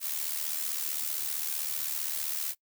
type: noise with amplitude modulation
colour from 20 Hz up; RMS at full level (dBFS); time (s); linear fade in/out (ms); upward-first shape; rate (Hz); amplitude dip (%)
blue; -30; 0-2.55; 50; sine; 75.5; 65
effects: noise-tail reverb RT60 0.1 s tail -22 dB re dry